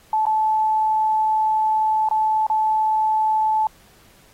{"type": "tone with dropouts", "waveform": "sine", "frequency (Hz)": 869, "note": "A5", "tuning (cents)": -22, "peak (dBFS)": -16, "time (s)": [0.13, 3.67], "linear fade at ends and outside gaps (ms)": 2, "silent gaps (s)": [[0.255, 0.266], [2.088, 2.111], [2.467, 2.499]], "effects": ["pink hiss -53 dBFS RMS until 4.33 s", "AAC 48 kbps"]}